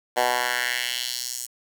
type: tone with high-pass filter sweep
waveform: 10% pulse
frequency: 123.47 Hz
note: B2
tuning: in tune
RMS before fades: -26 dBFS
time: 0.16-1.47 s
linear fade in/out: 20 ms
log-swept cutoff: 680 to 7800 Hz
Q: 1.8
effects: 7-bit